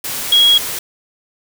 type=tone in noise; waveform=sine; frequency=3307 Hz; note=G#7; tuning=8 cents flat; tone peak=-7 dBFS; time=0.32-0.58 s; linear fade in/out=5 ms; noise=white; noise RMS=-23 dBFS; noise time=0.04-0.79 s; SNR=+13 dB; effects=none